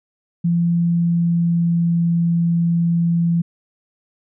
sine tone with pitch glide, 170.7 to 169.33 Hz, F3 to E3, -39 to +47 cents, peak -14 dBFS, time 0.44-3.42 s, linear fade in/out 10 ms, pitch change -14 cents, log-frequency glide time 0.77-2.08 s, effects none

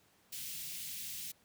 white band-stop noise, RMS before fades -43 dBFS, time 0.32-1.32 s, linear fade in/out 10 ms, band 200 to 2300 Hz, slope 24 dB/octave, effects pink hiss -68 dBFS RMS until 1.44 s + high-pass 100 Hz 12 dB/octave

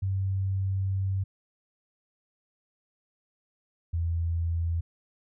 sine tone pair in turn, 96.2 / 83.86 Hz, G2 / E2, -32 / +30 cents, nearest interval major second, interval 238 cents, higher first, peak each -25 dBFS, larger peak neither, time 0.02-1.24 / 3.93-4.81 s, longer first, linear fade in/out 10 ms, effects none

